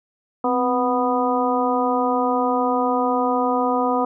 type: harmonic tone with a mistuned harmonic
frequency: 246.9 Hz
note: B3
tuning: in tune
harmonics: 1 / 2 / 3 / 4 / 5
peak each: -23 / -23 / -23 / -24 / -26 dBFS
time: 0.44-4.05 s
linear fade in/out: 5 ms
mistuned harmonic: 1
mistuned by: +73 cents
effects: none